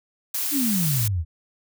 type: noise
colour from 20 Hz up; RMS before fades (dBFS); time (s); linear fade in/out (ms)
blue; -26; 0.34-1.08; 5
type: exponential sweep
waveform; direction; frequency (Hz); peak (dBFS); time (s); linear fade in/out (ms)
sine; down; 308 to 76.1; -21; 0.51-1.25; 50
effects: none